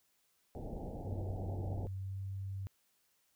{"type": "low-pass noise", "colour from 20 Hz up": "pink", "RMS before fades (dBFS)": -43, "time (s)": [0.55, 1.87], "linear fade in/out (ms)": 0, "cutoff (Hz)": 830, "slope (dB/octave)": 96}
{"type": "tone with pitch glide", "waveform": "sine", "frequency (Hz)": [95.6, 96.93], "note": ["G2", "G2"], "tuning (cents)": [-43, -19], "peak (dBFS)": -38, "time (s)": [1.05, 2.67], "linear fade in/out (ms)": 0, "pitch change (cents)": 24, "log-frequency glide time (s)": [1.94, 2.2]}
{"effects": ["white hiss -75 dBFS RMS until 3.35 s"]}